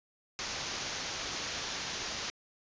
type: low-pass noise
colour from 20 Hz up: white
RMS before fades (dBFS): -38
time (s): 0.39-2.3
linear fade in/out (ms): 0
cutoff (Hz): 6700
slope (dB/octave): 96
effects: resampled to 16000 Hz